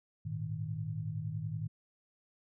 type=chord; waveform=sine; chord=Ab suspended second; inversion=none; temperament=equal with one note detuned; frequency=103.83 / 114.61 / 155.56 Hz; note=Ab2 / Bb2 / Eb3; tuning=0 / -29 / 0 cents; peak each=-40 / -40 / -38 dBFS; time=0.25-1.68 s; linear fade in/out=10 ms; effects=none